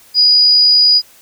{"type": "tone", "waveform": "sine", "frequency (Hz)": 4915, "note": "D#8", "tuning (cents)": -22, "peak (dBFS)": -6, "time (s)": [0.14, 1.02], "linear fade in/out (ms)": 50, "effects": ["white hiss -45 dBFS RMS until 1.21 s"]}